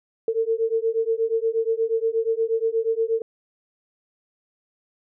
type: beating tone pair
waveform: sine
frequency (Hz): 447.6 / 456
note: A4 / A#4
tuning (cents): +30 / -38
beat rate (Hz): 8.4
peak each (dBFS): -23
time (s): 0.28-3.22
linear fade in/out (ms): 2
effects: none